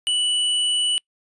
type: tone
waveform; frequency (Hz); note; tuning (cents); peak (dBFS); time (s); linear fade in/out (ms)
square; 2960; F#7; 0; -19; 0.07-0.98; 0
effects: noise-tail reverb RT60 0.1 s tail -26 dB re dry + resampled to 24000 Hz